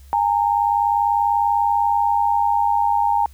sine tone pair together, 817.8 / 918 Hz, G#5 / A#5, -27 / -27 cents, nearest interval major second, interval 200 cents, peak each -18 dBFS, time 0.13-3.26 s, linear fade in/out 0 ms, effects added 68 Hz sine -41 dBFS peak until 3.33 s + white hiss -55 dBFS RMS until 3.33 s

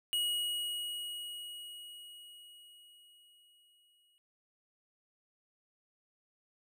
square tone with exponential decay, 2901 Hz, F#7, 35 cents flat, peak -30 dBFS, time 0.13-4.18 s, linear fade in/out 0 ms, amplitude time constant 880 ms, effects none

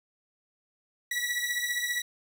sawtooth beating tone pair, 1934 / 1949 Hz, B6 / B6, -37 / -23 cents, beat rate 15 Hz, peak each -27 / -29 dBFS, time 1.11-2.02 s, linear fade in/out 5 ms, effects none

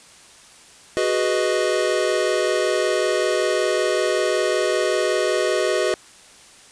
square chord, G# minor seventh, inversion third, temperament equal, 370 / 415.3 / 493.9 / 622.3 Hz, F#4 / G#4 / B4 / D#5, 0 / 0 / 0 / 0 cents, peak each -24 / -26 / -25 / -24 dBFS, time 0.97-5.94 s, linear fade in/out 0 ms, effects white hiss -47 dBFS RMS until 6.71 s + resampled to 22050 Hz

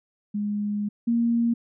sine tone pair in turn, 206.9 / 233.8 Hz, G#3 / A#3, -6 / +5 cents, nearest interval major second, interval 211 cents, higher second, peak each -24 / -19 dBFS, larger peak second, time 0.34-0.89 / 1.07-1.54 s, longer first, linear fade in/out 10 ms, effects none

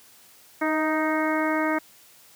harmonic tone with a mistuned harmonic, 311.1 Hz, D#4, in tune, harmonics 1 / 2 / 3 / 4 / 5 / 6 / 7, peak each -25 / -28 / -30 / -31 / -32 / -33 / -33 dBFS, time 0.61-1.79 s, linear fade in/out 10 ms, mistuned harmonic 2, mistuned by +21 cents, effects white hiss -53 dBFS RMS until 2.35 s + high-pass 80 Hz 12 dB/octave

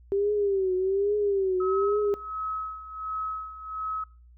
sine tone with vibrato, 392 Hz, G4, in tune, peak -22 dBFS, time 0.12-2.14 s, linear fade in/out 0 ms, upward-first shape triangle, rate 1.2 Hz, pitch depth 120 cents each way
sine tone with tremolo, 1283 Hz, E6, 47 cents flat, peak -28 dBFS, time 1.6-4.04 s, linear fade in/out 5 ms, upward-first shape sine, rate 1.4 Hz, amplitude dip 75%
effects noise-tail reverb RT60 0.4 s tail -22 dB re dry + added 60 Hz sine -50 dBFS peak until 4.37 s

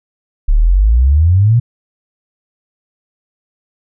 sine exponential sweep, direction up, 34.1 to 123.47 Hz, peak -6 dBFS, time 0.48-1.6 s, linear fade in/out 10 ms, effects none

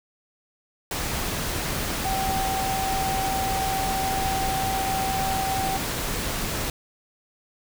sine tone in noise, 770 Hz, G5, 31 cents flat, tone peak -25 dBFS, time 2.05-5.77 s, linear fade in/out 2 ms, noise pink, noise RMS -28 dBFS, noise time 0.91-6.7 s, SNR 0 dB, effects none

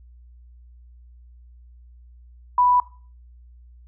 sine tone, 987.8 Hz, B5, in tune, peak -14 dBFS, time 2.58-2.8 s, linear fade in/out 2 ms, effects noise-tail reverb RT60 0.4 s tail -19 dB re dry + added 60 Hz sine -45 dBFS peak until 3.87 s

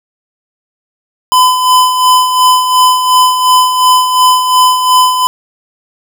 square tone with tremolo, 1011 Hz, B5, 40 cents sharp, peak -4 dBFS, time 1.32-5.27 s, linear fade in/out 0 ms, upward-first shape sine, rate 2.8 Hz, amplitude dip 55%, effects none

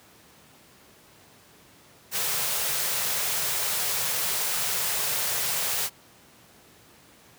white band-stop noise, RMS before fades -27 dBFS, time 2.11-5.9 s, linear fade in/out 50 ms, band 190 to 380 Hz, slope 48 dB/octave, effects pink hiss -54 dBFS RMS until 7.38 s + high-pass 100 Hz 12 dB/octave

